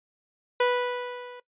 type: tone with level ramp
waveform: sawtooth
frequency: 492.4 Hz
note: B4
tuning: 5 cents flat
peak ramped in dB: -15 to -38 dBFS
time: 0.6-1.4 s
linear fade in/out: 5 ms
effects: noise-tail reverb RT60 0.1 s tail -18 dB re dry + resampled to 8000 Hz